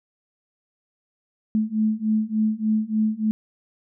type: beating tone pair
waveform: sine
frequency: 215 / 218.4 Hz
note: A3 / A3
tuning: -40 / -13 cents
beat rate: 3.4 Hz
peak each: -23 / -22 dBFS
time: 1.55-3.31 s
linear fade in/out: 0 ms
effects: none